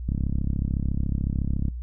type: click train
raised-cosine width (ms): 5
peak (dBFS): -14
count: 55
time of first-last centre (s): 0.09-1.683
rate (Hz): 33.9
effects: noise-tail reverb RT60 0.2 s tail -22 dB re dry + added 60 Hz sine -30 dBFS peak until 1.82 s